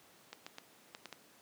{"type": "clicks", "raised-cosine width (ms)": 0.2, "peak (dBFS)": -27, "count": 6, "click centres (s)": [0.33, 0.465, 0.584, 0.949, 1.057, 1.127], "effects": ["pink hiss -62 dBFS RMS until 1.41 s", "high-pass 200 Hz 12 dB/octave"]}